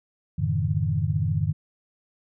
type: tone cluster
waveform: sine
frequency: 91.7 / 109.7 / 142.8 / 158 Hz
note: F#2 / A2 / D3 / D#3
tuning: -15 / -5 / -48 / +27 cents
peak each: -27 dBFS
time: 0.38-1.53 s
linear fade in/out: 10 ms
effects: none